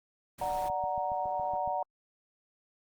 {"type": "noise", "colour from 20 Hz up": "pink", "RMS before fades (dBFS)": -45, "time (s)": [0.38, 0.69], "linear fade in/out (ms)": 10}
{"type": "chord", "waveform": "sine", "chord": "D augmented", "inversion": "none", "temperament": "equal", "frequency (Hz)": [587.3, 740, 932.3], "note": ["D5", "F#5", "A#5"], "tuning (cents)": [0, 0, 0], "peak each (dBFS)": [-36, -32, -34], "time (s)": [0.41, 1.83], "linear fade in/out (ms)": 5}
{"type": "click train", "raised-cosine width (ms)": 5, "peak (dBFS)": -35, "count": 8, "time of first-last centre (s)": [0.7, 1.676], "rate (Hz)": 7.17}
{"effects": ["Opus 24 kbps"]}